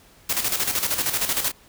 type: noise with tremolo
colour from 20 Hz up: white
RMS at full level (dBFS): -22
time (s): 0.29-1.52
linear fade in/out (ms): 10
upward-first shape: square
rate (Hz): 13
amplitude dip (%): 60
effects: pink hiss -53 dBFS RMS until 1.68 s